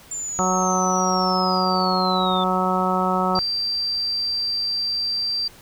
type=linear sweep; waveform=sine; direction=down; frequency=7220 to 3520 Hz; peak=-26 dBFS; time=0.11-2.44 s; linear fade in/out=5 ms
type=harmonic tone; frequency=185 Hz; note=F#3; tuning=in tune; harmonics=1 / 2 / 3 / 4 / 5 / 6 / 7; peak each=-24 / -28 / -28 / -25 / -26 / -29 / -24 dBFS; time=0.39-3.39 s; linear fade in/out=0 ms
type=tone; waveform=sine; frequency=4699 Hz; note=D8; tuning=in tune; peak=-21 dBFS; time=3.35-5.48 s; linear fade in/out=5 ms
effects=pink hiss -47 dBFS RMS until 5.61 s